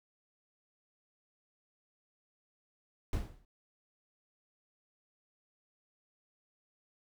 brown noise with exponential decay, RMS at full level -29 dBFS, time 3.13-3.45 s, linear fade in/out 1 ms, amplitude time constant 69 ms, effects none

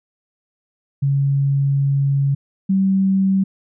sine tone pair in turn, 139 / 192.44 Hz, C#3 / G3, +5 / -32 cents, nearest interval tritone, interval 563 cents, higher second, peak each -14 / -13 dBFS, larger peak second, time 1.02-2.35 / 2.69-3.44 s, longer first, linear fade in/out 10 ms, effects none

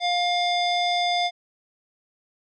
square tone with low-pass filter, 707 Hz, F5, 21 cents sharp, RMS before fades -23 dBFS, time 0-1.31 s, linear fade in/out 50 ms, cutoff 4200 Hz, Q 5.2, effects none

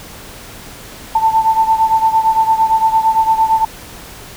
sine beating tone pair, 886 / 894.8 Hz, A5 / A5, +12 / +29 cents, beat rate 8.8 Hz, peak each -11 / -15 dBFS, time 1.15-3.65 s, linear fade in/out 5 ms, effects pink hiss -34 dBFS RMS until 4.36 s

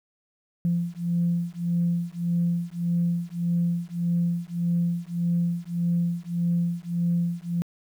sine beating tone pair, 171.2 / 172.9 Hz, F3 / F3, -34 / -17 cents, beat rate 1.7 Hz, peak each -25 dBFS, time 0.65-7.62 s, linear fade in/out 0 ms, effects tanh soft clip ceiling -15 dBFS + 9-bit

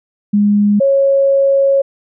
sine tone pair in turn, 205.8 / 549.4 Hz, G#3 / C#5, -16 / -16 cents, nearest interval octave + perfect fourth, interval 1700 cents, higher second, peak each -8 dBFS, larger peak neither, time 0.33-0.8 / 0.8-1.82 s, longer second, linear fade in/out 10 ms, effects none

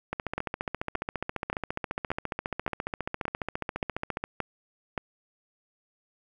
two click trains, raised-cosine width 0.5 ms, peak -14 / -15 dBFS, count 9 / 61, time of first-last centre 0.38-4.978 / 0.13-4.24 s, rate 1.74 / 14.6 Hz, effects 9-bit

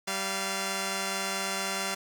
5% pulse tone pair together, 194 / 691.3 Hz, G3 / F5, -18 / -18 cents, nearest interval octave + minor seventh, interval 2200 cents, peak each -21 dBFS, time 0.07-1.95 s, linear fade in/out 10 ms, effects none

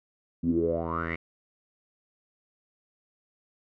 10% pulse tone with low-pass filter sweep, 82.8 Hz, E2, 8 cents sharp, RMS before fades -28 dBFS, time 0.43-1.16 s, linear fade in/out 10 ms, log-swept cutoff 210 to 2300 Hz, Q 9.8, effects none

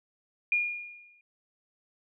sine tone with exponential decay, 2426 Hz, D#7, 44 cents flat, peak -21 dBFS, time 0.52-1.21 s, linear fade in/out 2 ms, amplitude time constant 150 ms, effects none

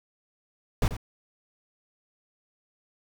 brown noise with echo, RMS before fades -22 dBFS, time 0.82-0.88 s, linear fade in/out 2 ms, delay 87 ms, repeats 1, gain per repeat -11 dB, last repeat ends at 0.967 s, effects none

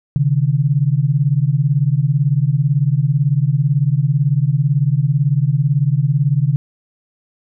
sine beating tone pair, 132.8 / 150.8 Hz, C3 / D3, +26 / +46 cents, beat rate 18 Hz, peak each -15 dBFS, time 0.16-6.56 s, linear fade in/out 0 ms, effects none

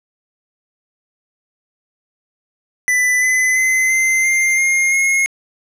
square tone with pitch steps, 1993 / 2020 / 2047 / 2074 / 2102 / 2130 / 2158 Hz, B6 / B6 / C7 / C7 / C7 / C7 / C#7, +15 / +39 / -38 / -16 / +7 / +30 / -47 cents, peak -13 dBFS, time 2.88-5.26 s, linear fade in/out 0 ms, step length 340 ms, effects low-pass 12000 Hz 12 dB/octave

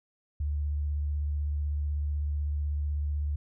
sine tone with vibrato, 73.42 Hz, D2, in tune, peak -27 dBFS, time 0.4-3.36 s, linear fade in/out 5 ms, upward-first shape sine, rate 16 Hz, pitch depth 24 cents each way, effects none

